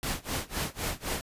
pink noise with tremolo, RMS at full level -30 dBFS, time 0.03-1.21 s, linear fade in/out 0 ms, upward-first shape sine, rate 3.9 Hz, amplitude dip 95%, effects resampled to 32000 Hz

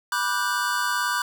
square chord, G major seventh, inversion first, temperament just, 980 / 1176 / 1470 / 1568 Hz, B5 / D6 / F#6 / G6, -14 / +2 / -12 / 0 cents, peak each -29 dBFS, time 0.12-1.22 s, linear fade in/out 2 ms, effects none

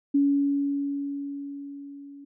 sine tone with level ramp, 281.8 Hz, C#4, 29 cents sharp, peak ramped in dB -17 to -42 dBFS, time 0.14-2.25 s, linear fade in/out 10 ms, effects none

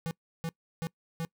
square tone bursts, 164.81 Hz, E3, in tune, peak -32 dBFS, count 4, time 0.06-1.25 s, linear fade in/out 0 ms, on 50 ms, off 330 ms, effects noise-tail reverb RT60 0.1 s tail -23 dB re dry

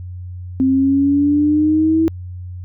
sine exponential sweep, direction up, 261.6 to 326.4 Hz, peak -11 dBFS, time 0.6-2.08 s, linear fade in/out 0 ms, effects added 90 Hz sine -27 dBFS peak until 2.64 s

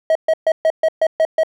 triangle tone bursts, 639 Hz, D#5, 46 cents sharp, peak -9 dBFS, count 8, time 0.1-1.434 s, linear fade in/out 2 ms, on 53 ms, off 130 ms, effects none

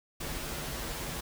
pink noise with comb filter, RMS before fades -37 dBFS, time 0.2-1.21 s, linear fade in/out 10 ms, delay 10 ms, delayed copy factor -0.7, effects none

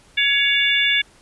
harmonic tone with a mistuned harmonic, 560 Hz, C#5, 18 cents sharp, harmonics 3 / 4 / 5 / 6, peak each -22 / -19 / -22 / -20 dBFS, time 0.17-1.02 s, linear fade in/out 10 ms, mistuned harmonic 6, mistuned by +64 cents, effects pink hiss -52 dBFS RMS until 1.21 s + resampled to 24000 Hz

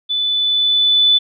sine tone with level ramp, 3491 Hz, A7, 14 cents flat, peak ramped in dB -16 to -8 dBFS, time 0.09-1.19 s, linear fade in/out 20 ms, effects none

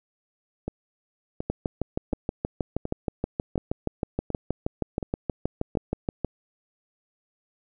two click trains, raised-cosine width 2 ms, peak -16 / -12 dBFS, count 8 / 31, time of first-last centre 0.68-5.752 / 1.5-6.247 s, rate 1.38 / 6.32 Hz, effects none

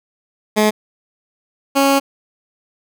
15% pulse tone pair in turn, 213.2 / 275.6 Hz, G#3 / C#4, +46 / -10 cents, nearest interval major third, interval 444 cents, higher second, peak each -5 dBFS, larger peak neither, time 0.56-0.71 / 1.75-2 s, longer second, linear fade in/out 20 ms, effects none

